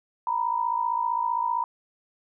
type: tone pair together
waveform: sine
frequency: 932.3 / 987.7 Hz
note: A#5 / B5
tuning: 0 / 0 cents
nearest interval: minor second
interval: 100 cents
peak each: -26 dBFS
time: 0.27-1.64 s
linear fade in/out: 2 ms
effects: none